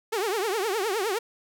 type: tone with vibrato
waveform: sawtooth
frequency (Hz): 412.4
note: G#4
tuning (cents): -12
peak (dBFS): -21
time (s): 0.12-1.19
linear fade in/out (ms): 10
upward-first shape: triangle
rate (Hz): 9.7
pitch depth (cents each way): 250
effects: none